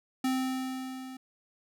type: tone with level ramp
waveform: square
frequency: 260 Hz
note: C4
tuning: 11 cents flat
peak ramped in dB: -26 to -42 dBFS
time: 0.24-1.17 s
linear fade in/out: 5 ms
effects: none